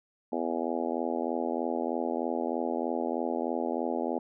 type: harmonic tone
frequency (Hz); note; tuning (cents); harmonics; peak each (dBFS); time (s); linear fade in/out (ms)
83.2; E2; +17; 3 / 4 / 5 / 6 / 7 / 8 / 9 / 10; -34 / -35 / -36 / -37 / -37 / -38 / -39 / -39; 0.32-4.19; 5
effects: none